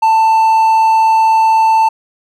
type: tone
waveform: triangle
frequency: 888 Hz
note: A5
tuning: 16 cents sharp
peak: -5 dBFS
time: 0.02-1.89 s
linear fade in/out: 10 ms
effects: none

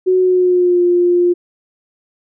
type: tone with pitch glide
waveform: sine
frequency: 370 to 352.3 Hz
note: F#4 to F4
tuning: 0 to +15 cents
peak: -9 dBFS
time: 0.06-1.34 s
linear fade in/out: 20 ms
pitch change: -85 cents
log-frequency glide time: 0.19-0.82 s
effects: none

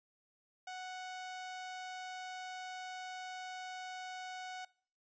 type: tone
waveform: sawtooth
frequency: 740 Hz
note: F#5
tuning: in tune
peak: -39 dBFS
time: 0.67-4.65 s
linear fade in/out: 5 ms
effects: noise-tail reverb RT60 0.5 s tail -23 dB re dry + resampled to 16000 Hz

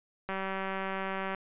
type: click train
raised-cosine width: 0.5 ms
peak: -20 dBFS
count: 204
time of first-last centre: 0.29-1.347 s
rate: 192 Hz
effects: resampled to 8000 Hz

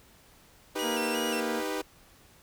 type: chord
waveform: sawtooth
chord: Eb augmented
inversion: none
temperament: equal with one note detuned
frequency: 311.1 / 393.4 / 493.9 Hz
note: Eb4 / G4 / B4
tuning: 0 / +6 / 0 cents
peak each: -31 dBFS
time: 0.75-1.82 s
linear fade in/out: 10 ms
type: tone with vibrato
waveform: sawtooth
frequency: 2794 Hz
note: F7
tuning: in tune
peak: -31 dBFS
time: 0.79-1.4 s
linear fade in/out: 0 ms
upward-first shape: square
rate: 2.8 Hz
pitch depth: 58 cents each way
type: harmonic tone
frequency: 233.1 Hz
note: A#3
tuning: in tune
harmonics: 1 / 2 / 3 / 4 / 6 / 7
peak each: -35 / -38 / -40 / -41 / -43 / -43 dBFS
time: 0.81-1.63 s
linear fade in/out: 50 ms
effects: pink hiss -58 dBFS RMS until 2.42 s

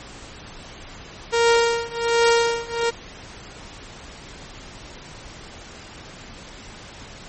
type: tone with tremolo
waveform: sawtooth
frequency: 466.2 Hz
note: A#4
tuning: in tune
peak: -9 dBFS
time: 1.32-2.91 s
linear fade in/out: 20 ms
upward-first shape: triangle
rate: 1.3 Hz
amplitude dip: 95%
effects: pink hiss -40 dBFS RMS until 7.28 s + MP3 32 kbps

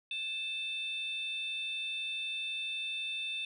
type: tone pair together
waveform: sine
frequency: 2634 / 3586 Hz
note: E7 / A7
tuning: -2 / +32 cents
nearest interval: perfect fourth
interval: 534 cents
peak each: -36 / -36 dBFS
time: 0.11-3.45 s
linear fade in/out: 2 ms
effects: tanh soft clip ceiling -29 dBFS

